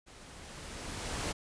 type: noise with level ramp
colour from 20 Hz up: pink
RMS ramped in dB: -54 to -34 dBFS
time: 0.06-1.33 s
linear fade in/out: 20 ms
effects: resampled to 22050 Hz